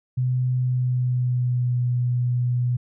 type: tone with pitch glide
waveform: sine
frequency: 126.6 to 123.14 Hz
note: B2 to B2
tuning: +43 to -5 cents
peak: -19 dBFS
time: 0.17-2.77 s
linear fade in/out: 10 ms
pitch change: -48 cents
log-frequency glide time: 0.56-1.8 s
effects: none